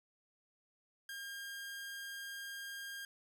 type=tone; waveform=sawtooth; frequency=1611 Hz; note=G6; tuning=47 cents sharp; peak=-40 dBFS; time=1.09-3.05 s; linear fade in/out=2 ms; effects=none